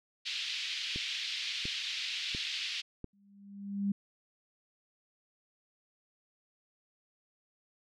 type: band-pass noise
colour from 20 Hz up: pink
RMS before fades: -37 dBFS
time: 0.25-2.82 s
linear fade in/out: 20 ms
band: 2600 to 4400 Hz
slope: 24 dB/octave
type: click train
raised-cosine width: 3 ms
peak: -27 dBFS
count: 4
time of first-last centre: 0.96-3.043 s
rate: 1.44 Hz
type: tone with exponential growth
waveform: sine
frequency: 200 Hz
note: G3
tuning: 35 cents sharp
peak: -26 dBFS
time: 3.13-3.92 s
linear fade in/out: 5 ms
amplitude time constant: 170 ms
effects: none